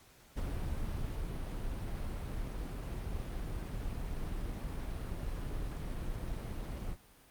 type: noise with ADSR envelope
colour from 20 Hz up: brown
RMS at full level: -36 dBFS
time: 0.36-6.97 s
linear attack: 16 ms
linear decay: 920 ms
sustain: -2 dB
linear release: 57 ms
effects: pink hiss -61 dBFS RMS until 7.3 s + Opus 48 kbps